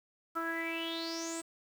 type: tone with low-pass filter sweep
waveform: sawtooth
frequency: 330.1 Hz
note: E4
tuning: 2 cents sharp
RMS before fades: -37 dBFS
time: 0.35-1.42 s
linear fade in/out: 20 ms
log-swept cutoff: 1300 to 8500 Hz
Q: 9.4
effects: 9-bit

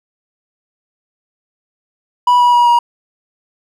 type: tone with pitch steps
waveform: triangle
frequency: 980 / 971 / 962.1 / 953.2 Hz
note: B5 / B5 / B5 / A#5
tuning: -14 / -30 / -46 / +38 cents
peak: -5 dBFS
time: 2.27-2.79 s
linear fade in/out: 5 ms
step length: 130 ms
effects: none

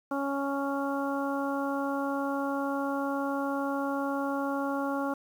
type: harmonic tone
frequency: 277.9 Hz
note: C#4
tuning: 4 cents sharp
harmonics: 1 / 2 / 3 / 4 / 5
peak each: -31 / -34 / -36 / -37 / -38 dBFS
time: 0.11-5.14 s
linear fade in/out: 5 ms
effects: 9-bit

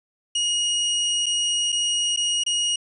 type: tone with dropouts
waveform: sawtooth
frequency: 2881 Hz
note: F#7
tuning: 47 cents flat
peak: -17 dBFS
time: 0.35-2.76 s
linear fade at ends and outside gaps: 5 ms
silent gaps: 1.26-1.264 / 1.721-1.725 / 2.163-2.172 / 2.437-2.463 s
effects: resampled to 22050 Hz

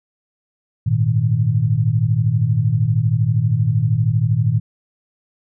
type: chord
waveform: sine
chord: Ab suspended second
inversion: none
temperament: equal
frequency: 103.83 / 116.54 / 155.56 Hz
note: Ab2 / Bb2 / Eb3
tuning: 0 / 0 / 0 cents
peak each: -20 / -16 / -20 dBFS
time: 0.86-4.6 s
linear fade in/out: 10 ms
effects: none

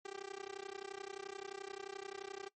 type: tone with amplitude modulation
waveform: sawtooth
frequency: 392 Hz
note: G4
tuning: in tune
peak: -37 dBFS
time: 0.05-2.49 s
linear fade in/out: 5 ms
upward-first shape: sine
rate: 31.5 Hz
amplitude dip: 100%
effects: noise-tail reverb RT60 0.1 s tail -20 dB re dry + MP3 32 kbps

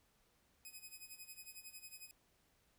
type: tone with tremolo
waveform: 5% pulse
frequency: 2519 Hz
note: D#7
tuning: 21 cents sharp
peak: -40 dBFS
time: 0.65-2.11 s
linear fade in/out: 0 ms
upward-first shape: sine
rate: 11 Hz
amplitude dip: 80%
effects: pink hiss -75 dBFS RMS until 2.78 s

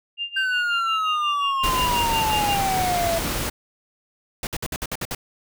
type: tone with tremolo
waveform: sine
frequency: 2800 Hz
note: F7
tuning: 4 cents sharp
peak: -23 dBFS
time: 0.17-2.58 s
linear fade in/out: 50 ms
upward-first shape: sine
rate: 5.6 Hz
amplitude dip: 90%
type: exponential sweep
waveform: triangle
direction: down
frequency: 1568 to 660 Hz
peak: -19 dBFS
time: 0.36-3.19 s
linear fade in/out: 10 ms
type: noise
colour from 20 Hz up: pink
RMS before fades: -26 dBFS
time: 1.63-3.5 s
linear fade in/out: 10 ms
type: noise bursts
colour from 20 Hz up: pink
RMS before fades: -28 dBFS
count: 8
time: 4.43-5.149 s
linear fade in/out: 2 ms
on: 40 ms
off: 57 ms
effects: none

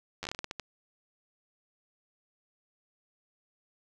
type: slowing click train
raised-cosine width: 0.2 ms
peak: -19 dBFS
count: 11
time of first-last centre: 0.23-0.597 s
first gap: 10 ms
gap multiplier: 1.27
effects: none

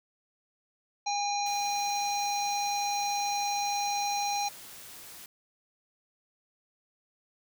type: harmonic tone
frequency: 813 Hz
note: G#5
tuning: 37 cents flat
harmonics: 1 / 3 / 5 / 7 / 8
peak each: -29 / -39 / -36 / -38 / -42 dBFS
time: 1.06-4.49 s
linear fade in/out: 10 ms
type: noise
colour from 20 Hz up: white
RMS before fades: -47 dBFS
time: 1.46-5.26 s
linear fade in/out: 2 ms
effects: none

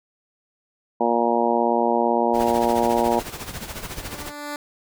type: harmonic tone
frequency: 117.9 Hz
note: A#2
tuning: 20 cents sharp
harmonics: 2 / 3 / 4 / 5 / 6 / 7 / 8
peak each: -25 / -25 / -25 / -25 / -25 / -25 / -25 dBFS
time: 1-3.2 s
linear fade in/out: 10 ms
type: noise with tremolo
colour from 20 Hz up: pink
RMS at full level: -31 dBFS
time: 2.33-4.33 s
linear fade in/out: 50 ms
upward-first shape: sine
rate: 14 Hz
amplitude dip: 65%
type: tone with exponential growth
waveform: 10% pulse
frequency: 292.9 Hz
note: D4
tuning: 5 cents flat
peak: -19 dBFS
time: 3.36-4.56 s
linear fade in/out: 2 ms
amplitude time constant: 260 ms
effects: none

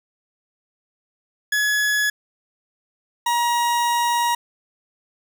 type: tone pair in turn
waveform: 40% pulse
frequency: 1693 / 950.2 Hz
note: G#6 / A#5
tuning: +33 / +33 cents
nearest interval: minor seventh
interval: 1000 cents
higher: first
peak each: -17 dBFS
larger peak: neither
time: 1.52-2.1 / 3.26-4.35 s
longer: second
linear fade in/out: 5 ms
effects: none

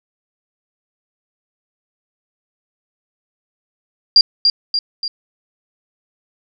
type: tone with echo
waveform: sine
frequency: 4777 Hz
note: D8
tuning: 29 cents sharp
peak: -4 dBFS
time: 4.16-4.21 s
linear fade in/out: 2 ms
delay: 290 ms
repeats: 3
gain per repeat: -5 dB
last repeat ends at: 5.08 s
effects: none

